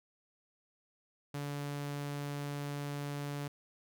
sawtooth tone, 143.8 Hz, D3, 36 cents flat, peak -33 dBFS, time 1.34-3.48 s, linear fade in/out 5 ms, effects none

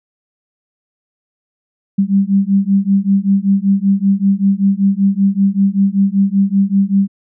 sine beating tone pair, 194.2 / 199.4 Hz, G3 / G3, -16 / +30 cents, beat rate 5.2 Hz, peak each -13 dBFS, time 1.98-7.08 s, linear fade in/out 10 ms, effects none

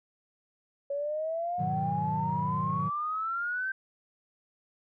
sine exponential sweep, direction up, 558 to 1567 Hz, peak -29 dBFS, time 0.9-3.72 s, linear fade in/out 5 ms
triangle chord, G# minor seventh, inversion none, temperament equal, 103.83 / 123.47 / 155.56 / 185 Hz, G#2 / B2 / D#3 / F#3, 0 / 0 / 0 / 0 cents, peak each -37 / -35 / -31 / -33 dBFS, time 1.58-2.9 s, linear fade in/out 20 ms
effects tanh soft clip ceiling -16 dBFS

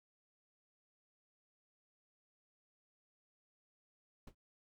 brown noise with exponential decay, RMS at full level -45 dBFS, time 4.27-4.35 s, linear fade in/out 5 ms, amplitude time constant 17 ms, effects none

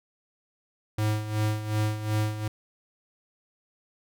square tone with tremolo, 107.1 Hz, A2, 46 cents flat, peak -23 dBFS, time 0.98-2.48 s, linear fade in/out 5 ms, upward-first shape sine, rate 2.7 Hz, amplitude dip 70%, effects none

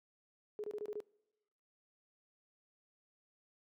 sine tone bursts, 420.3 Hz, G#4, 21 cents sharp, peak -38 dBFS, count 6, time 0.59-1.003 s, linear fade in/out 0 ms, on 48 ms, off 25 ms, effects noise-tail reverb RT60 1.0 s tail -25 dB re dry + high-pass 200 Hz 12 dB/octave

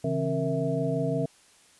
sine tone cluster, 136.7 / 162.5 / 267.9 / 463.9 / 655 Hz, C#3 / E3 / C4 / A#4 / E5, -24 / -24 / +41 / -8 / -11 cents, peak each -31 dBFS, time 0.04-1.26 s, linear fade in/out 5 ms, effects white hiss -58 dBFS RMS until 1.79 s + resampled to 24000 Hz

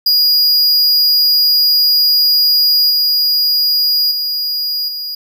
square tone with level steps, 4877 Hz, D#8, 35 cents flat, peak -9 / -11 / -16 / -21 dBFS, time 0.06-5.15 s, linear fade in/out 5 ms, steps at 2.9 / 4.11 / 4.88 s, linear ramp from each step 5 ms, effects none

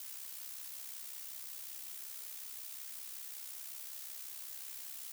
blue noise with amplitude modulation, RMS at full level -44 dBFS, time 0-5.12 s, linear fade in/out 2 ms, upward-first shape sine, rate 65.4 Hz, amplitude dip 55%, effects none

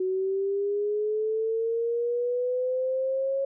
sine linear sweep, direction up, 370 to 548 Hz, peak -24 dBFS, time 0-3.45 s, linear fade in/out 5 ms, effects none

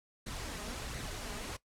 pink noise with flanger, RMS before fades -41 dBFS, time 0.26-1.57 s, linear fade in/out 10 ms, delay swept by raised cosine 0.47 to 4.87 ms, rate 1.4 Hz, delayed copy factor +0.5, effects noise-tail reverb RT60 0.1 s tail -18 dB re dry + low-pass 10000 Hz 12 dB/octave

